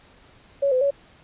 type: tone with pitch steps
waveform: sine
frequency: 558 / 510 / 561 Hz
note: C#5 / C5 / C#5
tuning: +11 / -44 / +21 cents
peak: -17 dBFS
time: 0.62-0.908 s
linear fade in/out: 10 ms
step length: 96 ms
effects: pink hiss -53 dBFS RMS until 1.23 s + resampled to 8000 Hz

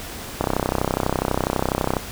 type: click train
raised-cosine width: 1 ms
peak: -5 dBFS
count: 51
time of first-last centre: 0.41-1.968 s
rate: 32.1 Hz
effects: pink hiss -34 dBFS RMS until 2.11 s

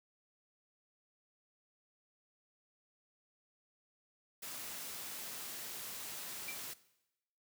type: noise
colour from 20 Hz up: white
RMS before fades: -45 dBFS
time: 4.42-6.74 s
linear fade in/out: 10 ms
type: tone with exponential decay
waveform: sine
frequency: 2349 Hz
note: D7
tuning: in tune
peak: -38 dBFS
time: 6.48-6.6 s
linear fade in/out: 5 ms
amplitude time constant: 25 ms
effects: noise-tail reverb RT60 0.9 s tail -18 dB re dry + high-pass 100 Hz 12 dB/octave

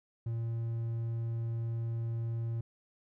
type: tone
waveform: triangle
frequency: 115.2 Hz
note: A#2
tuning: 20 cents flat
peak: -30 dBFS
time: 0.26-2.61 s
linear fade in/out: 5 ms
effects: none

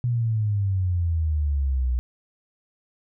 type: exponential sweep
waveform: sine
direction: down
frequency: 123.47 to 60.3 Hz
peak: -20 dBFS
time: 0.04-1.99 s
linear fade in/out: 0 ms
effects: none

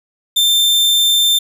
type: tone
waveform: 40% pulse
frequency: 3576 Hz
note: A7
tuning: 27 cents sharp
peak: -9 dBFS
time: 0.36-1.39 s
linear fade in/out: 10 ms
effects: none

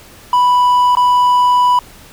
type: tone with dropouts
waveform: triangle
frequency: 987.8 Hz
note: B5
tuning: in tune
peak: -6 dBFS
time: 0.33-1.79 s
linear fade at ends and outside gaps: 2 ms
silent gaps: 0.952-0.97 s
effects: pink hiss -40 dBFS RMS until 2.12 s

